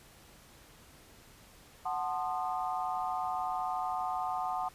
sine chord, F# diminished seventh, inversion none, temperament equal with one note detuned, 740 / 880 / 1046.5 / 1225.2 Hz, F#5 / A5 / C6 / Eb6, 0 / 0 / 0 / -27 cents, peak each -34 / -38 / -39 / -39 dBFS, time 1.85-4.69 s, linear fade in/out 10 ms, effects pink hiss -57 dBFS RMS until 4.74 s + resampled to 32000 Hz

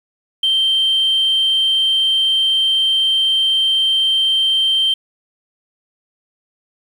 sine tone, 3136 Hz, G7, in tune, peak -11 dBFS, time 0.43-4.94 s, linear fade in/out 5 ms, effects tanh soft clip ceiling -9 dBFS + 7-bit

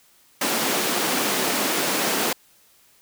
pink high-pass noise, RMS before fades -23 dBFS, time 0.41-2.33 s, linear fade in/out 5 ms, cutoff 210 Hz, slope 24 dB/octave, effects white hiss -57 dBFS RMS until 3.01 s

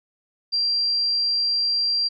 sine tone, 4736 Hz, D8, 14 cents sharp, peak -19 dBFS, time 0.52-2.09 s, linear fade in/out 20 ms, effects none

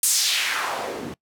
white noise with band-pass filter sweep, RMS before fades -24 dBFS, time 0.03-1.14 s, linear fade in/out 2 ms, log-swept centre 9500 to 200 Hz, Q 1.8, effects noise-tail reverb RT60 0.1 s tail -23 dB re dry

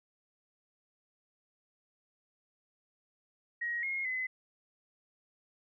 sine tone with pitch steps, 1892 / 2150 / 2029 Hz, A#6 / C7 / B6, +25 / +47 / +46 cents, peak -32 dBFS, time 3.61-4.27 s, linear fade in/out 10 ms, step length 220 ms, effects none

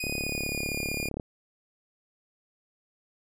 sawtooth tone with pitch glide, 2489 to 2425 Hz, D#7 to D#7, 0 to -45 cents, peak -28 dBFS, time 0-1.09 s, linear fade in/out 5 ms, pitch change -45 cents, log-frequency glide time 0.11-0.76 s
click train, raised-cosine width 2 ms, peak -20 dBFS, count 42, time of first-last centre 0.04-1.198 s, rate 35.4 Hz
effects none

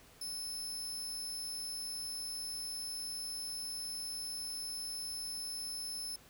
25% pulse tone, 5260 Hz, E8, 5 cents flat, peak -34 dBFS, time 0.21-6.16 s, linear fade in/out 5 ms, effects pink hiss -60 dBFS RMS until 6.29 s

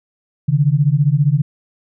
sine beating tone pair, 137.7 / 152.7 Hz, C#3 / D#3, -11 / -32 cents, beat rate 15 Hz, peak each -14 dBFS, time 0.48-1.42 s, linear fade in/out 10 ms, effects none

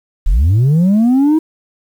sine linear sweep, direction up, 30.87 to 322.6 Hz, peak -5 dBFS, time 0.26-1.39 s, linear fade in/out 10 ms, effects tanh soft clip ceiling -7 dBFS + 7-bit

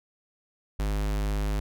square tone, 51.2 Hz, G#1, 24 cents flat, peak -26 dBFS, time 0.79-1.6 s, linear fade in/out 5 ms, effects none

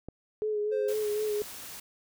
click, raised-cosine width 2 ms, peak -26 dBFS, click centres 0.086 s
sine tone with vibrato, 423 Hz, G#4, 32 cents sharp, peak -27 dBFS, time 0.42-1.42 s, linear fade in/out 0 ms, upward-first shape sine, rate 4 Hz, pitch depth 30 cents each way
triangle tone, 523.3 Hz, C5, in tune, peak -29 dBFS, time 0.71-0.94 s, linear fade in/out 20 ms
white noise, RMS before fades -43 dBFS, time 0.88-1.8 s, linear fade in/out 5 ms
effects none

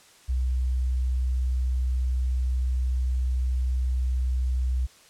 sine tone, 63.3 Hz, B1, 43 cents sharp, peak -22 dBFS, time 0.28-4.87 s, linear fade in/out 20 ms, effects white hiss -54 dBFS RMS until 5.09 s + low-pass 9000 Hz 12 dB/octave

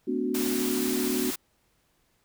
sine chord, B minor seventh, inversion third, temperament equal with one note detuned, 220 / 252.9 / 293.7 / 370 Hz, A3 / B3 / D4 / F#4, 0 / +41 / 0 / 0 cents, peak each -34 / -29 / -32 / -30 dBFS, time 0.07-1.31 s, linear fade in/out 10 ms
white noise, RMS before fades -33 dBFS, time 0.34-1.36 s, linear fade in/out 10 ms
effects pink hiss -69 dBFS RMS until 2.24 s

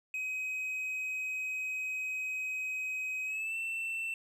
triangle tone with pitch glide, 2528 to 2678 Hz, D#7 to E7, +27 to +27 cents, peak -32 dBFS, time 0.14-4.14 s, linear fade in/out 2 ms, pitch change +100 cents, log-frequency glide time 3.25-3.56 s, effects none

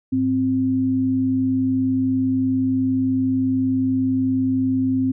sine tone pair together, 104.39 / 261.6 Hz, G#2 / C4, +9 / 0 cents, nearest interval octave + major third, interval 1591 cents, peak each -27 / -17 dBFS, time 0.12-5.12 s, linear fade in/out 10 ms, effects none

